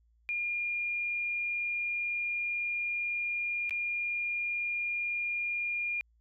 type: tone with dropouts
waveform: sine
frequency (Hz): 2414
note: D7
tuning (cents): +47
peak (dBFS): -30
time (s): 0.29-6.01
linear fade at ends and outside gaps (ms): 0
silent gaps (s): 3.695-3.708
effects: added 57 Hz sine -64 dBFS peak until 6.2 s

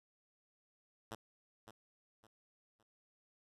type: tone with echo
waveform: 5% pulse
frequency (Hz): 111.9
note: A2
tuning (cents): +30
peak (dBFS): -32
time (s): 1.11-1.15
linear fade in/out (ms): 5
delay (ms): 560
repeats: 3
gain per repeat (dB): -10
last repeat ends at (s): 2.83
effects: resampled to 32000 Hz

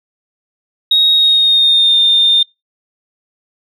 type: tone with pitch glide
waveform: sine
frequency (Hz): 3764 to 3625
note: A#7 to A#7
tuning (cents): +16 to -49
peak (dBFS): -6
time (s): 0.91-2.43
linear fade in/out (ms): 5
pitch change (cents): -65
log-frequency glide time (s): 1.14-1.98
effects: noise-tail reverb RT60 0.2 s tail -24 dB re dry + tanh soft clip ceiling -2 dBFS

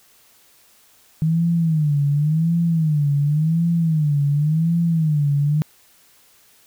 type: tone with vibrato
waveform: sine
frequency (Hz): 155.56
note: D#3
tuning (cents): 0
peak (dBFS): -15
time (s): 1.22-5.62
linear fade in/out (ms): 0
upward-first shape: sine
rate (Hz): 0.91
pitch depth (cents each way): 150
effects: white hiss -54 dBFS RMS until 6.66 s

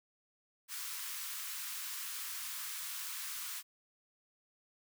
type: high-pass noise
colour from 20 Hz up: white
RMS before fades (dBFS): -42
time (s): 0.68-3.63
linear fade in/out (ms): 50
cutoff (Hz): 1000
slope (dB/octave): 48
effects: none

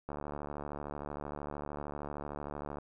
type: click train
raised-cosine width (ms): 1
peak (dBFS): -26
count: 198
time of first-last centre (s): 0.09-2.785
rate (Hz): 73.1
effects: none

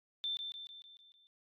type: tone with echo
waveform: sine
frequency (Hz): 3555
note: A7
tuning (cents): +17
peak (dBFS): -34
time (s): 0.24-0.37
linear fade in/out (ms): 0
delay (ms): 150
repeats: 6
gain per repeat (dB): -5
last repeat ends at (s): 1.27
effects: AAC 48 kbps

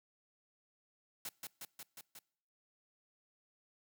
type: noise with echo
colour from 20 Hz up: white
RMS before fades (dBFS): -43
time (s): 1.25-1.29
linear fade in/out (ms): 2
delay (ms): 180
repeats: 5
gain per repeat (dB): -2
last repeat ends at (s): 2.19
effects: noise-tail reverb RT60 0.7 s tail -25 dB re dry + high-pass 100 Hz 12 dB/octave

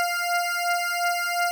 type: beating tone pair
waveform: 20% pulse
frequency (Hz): 698.5 / 701.3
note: F5 / F5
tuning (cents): 0 / +7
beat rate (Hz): 2.8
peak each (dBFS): -21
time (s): 0-1.51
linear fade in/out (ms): 0
effects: none

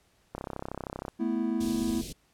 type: click train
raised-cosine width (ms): 1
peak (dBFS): -21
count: 25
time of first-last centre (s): 0.35-1.082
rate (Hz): 32.8
type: chord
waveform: triangle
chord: A suspended second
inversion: none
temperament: equal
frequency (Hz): 220 / 246.9 / 329.6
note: A3 / B3 / E4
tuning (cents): 0 / 0 / 0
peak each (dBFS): -29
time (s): 1.19-2.02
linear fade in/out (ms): 20
type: band-stop noise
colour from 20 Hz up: pink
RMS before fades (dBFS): -39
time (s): 1.6-2.13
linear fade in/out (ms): 10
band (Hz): 450 to 3100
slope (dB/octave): 24
effects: pink hiss -67 dBFS RMS until 2.33 s + low-pass 12000 Hz 12 dB/octave

